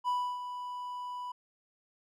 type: tone with ADSR envelope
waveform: triangle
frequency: 988 Hz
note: B5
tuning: in tune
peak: -25 dBFS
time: 0.04-1.32 s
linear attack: 41 ms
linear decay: 300 ms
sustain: -10 dB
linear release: 6 ms
effects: none